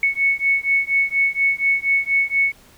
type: beating tone pair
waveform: sine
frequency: 2209 / 2213.2 Hz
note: C#7 / C#7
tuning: -7 / -3 cents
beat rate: 4.2 Hz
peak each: -19 dBFS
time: 0.03-2.52 s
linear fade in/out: 2 ms
effects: pink hiss -50 dBFS RMS until 2.77 s